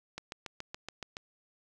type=click train; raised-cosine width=0.2 ms; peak=-22 dBFS; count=8; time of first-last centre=0.18-1.169 s; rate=7.08 Hz; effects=none